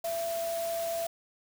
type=tone in noise; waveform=sine; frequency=670 Hz; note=E5; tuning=28 cents sharp; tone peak=-30 dBFS; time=0.04-1.07 s; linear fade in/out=5 ms; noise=white; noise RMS=-41 dBFS; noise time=0.04-1.07 s; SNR=+8 dB; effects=none